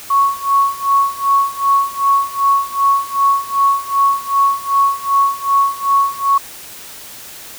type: tone with tremolo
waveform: sine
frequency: 1108.7 Hz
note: C#6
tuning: in tune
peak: -8 dBFS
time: 0.1-6.38 s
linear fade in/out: 5 ms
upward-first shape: sine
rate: 2.6 Hz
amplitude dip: 90%
effects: white hiss -34 dBFS RMS until 7.58 s